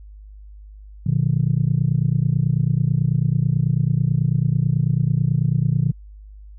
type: chord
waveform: sine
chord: Bb major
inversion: none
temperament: just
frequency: 116.54 / 145.68 / 174.81 Hz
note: Bb2 / D3 / F3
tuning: 0 / -14 / +2 cents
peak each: -20 / -18 / -23 dBFS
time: 1.06-5.92 s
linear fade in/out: 5 ms
effects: tanh soft clip ceiling -7 dBFS + added 51 Hz sine -38 dBFS peak until 6.58 s